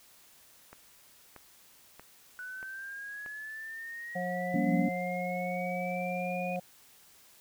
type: click train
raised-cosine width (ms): 0.5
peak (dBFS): -32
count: 5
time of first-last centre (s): 0.73-3.262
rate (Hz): 1.58
type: linear sweep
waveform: sine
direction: up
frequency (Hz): 1480 to 2473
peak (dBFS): -39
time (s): 2.39-6.56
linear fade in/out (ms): 0
type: harmonic tone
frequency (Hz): 180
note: F#3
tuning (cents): -47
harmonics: 1 / 3 / 4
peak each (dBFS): -36 / -36 / -36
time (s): 4.15-6.6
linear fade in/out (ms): 10
type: chord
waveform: sine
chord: G half-diminished seventh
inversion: third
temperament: just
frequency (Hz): 176.4 / 196 / 235.2 / 282.2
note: F3 / G3 / Bb3 / Db4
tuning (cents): +18 / 0 / +16 / +31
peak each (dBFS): -31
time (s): 4.54-4.89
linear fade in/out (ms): 5
effects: white hiss -59 dBFS RMS until 7.4 s